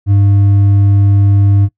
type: tone with hard clipping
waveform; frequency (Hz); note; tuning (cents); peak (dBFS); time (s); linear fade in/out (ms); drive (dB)
sine; 100; G2; +35; -7; 0.06-1.69; 50; 4
effects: noise-tail reverb RT60 0.1 s tail -20 dB re dry